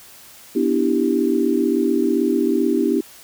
sine chord, E minor seventh, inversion second, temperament equal, 246.9 / 293.7 / 329.6 / 392 Hz, B3 / D4 / E4 / G4, 0 / 0 / 0 / 0 cents, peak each -21 dBFS, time 0.55-3.01 s, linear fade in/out 10 ms, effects white hiss -44 dBFS RMS until 3.23 s

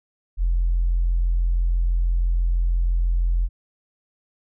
sine tone, 43.05 Hz, F1, 24 cents flat, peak -16 dBFS, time 0.37-3.49 s, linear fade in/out 50 ms, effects tanh soft clip ceiling -13 dBFS

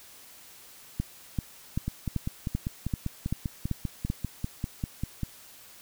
two click trains, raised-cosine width 5 ms, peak -15 / -17 dBFS, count 9 / 18, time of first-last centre 1-4.101 / 1.88-5.233 s, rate 2.58 / 5.07 Hz, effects white hiss -51 dBFS RMS until 5.81 s

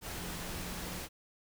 sine tone in noise, 180 Hz, F#3, 47 cents flat, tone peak -47 dBFS, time 0.17-1.03 s, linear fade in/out 50 ms, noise pink, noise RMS -41 dBFS, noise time 0.01-1.09 s, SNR -9 dB, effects none

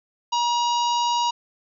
harmonic tone with a mistuned harmonic, 955 Hz, A#5, 42 cents sharp, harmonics 1 / 3 / 4 / 5 / 6 / 7, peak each -20 / -30 / -32 / -34 / -36 / -37 dBFS, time 0.32-1.31 s, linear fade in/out 10 ms, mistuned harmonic 6, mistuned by -32 cents, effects none

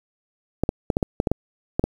clicks, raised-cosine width 2 ms, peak -6 dBFS, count 10, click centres 0.636 / 0.691 / 0.902 / 0.969 / 1.028 / 1.201 / 1.272 / 1.316 / 1.795 / 1.84 s, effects 7-bit

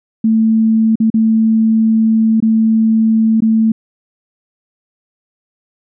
sine tone with dropouts, 222.1 Hz, A3, 16 cents sharp, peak -8 dBFS, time 0.24-3.72 s, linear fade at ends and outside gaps 5 ms, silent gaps 0.956-1.001 / 1.102-1.141 / 2.403-2.424 / 3.405-3.421 s, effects none

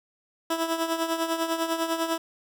15% pulse tone with tremolo, 328.6 Hz, E4, 5 cents flat, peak -16 dBFS, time 0.5-2.18 s, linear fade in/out 5 ms, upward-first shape triangle, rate 10 Hz, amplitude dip 70%, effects none

